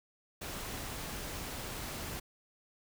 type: noise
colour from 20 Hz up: pink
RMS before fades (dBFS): -41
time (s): 0.41-2.2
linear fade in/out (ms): 10
effects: none